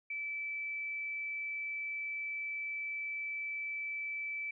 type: tone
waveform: sine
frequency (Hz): 2314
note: D7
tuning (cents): -26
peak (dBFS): -36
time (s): 0.1-4.51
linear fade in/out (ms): 5
effects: none